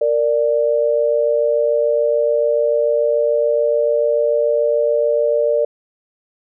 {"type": "tone pair together", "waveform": "sine", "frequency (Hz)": [462.1, 589], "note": ["A#4", "D5"], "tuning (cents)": [-15, 5], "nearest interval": "major third", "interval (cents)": 420, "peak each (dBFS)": [-17, -15], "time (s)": [0.01, 5.65], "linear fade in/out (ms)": 5, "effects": []}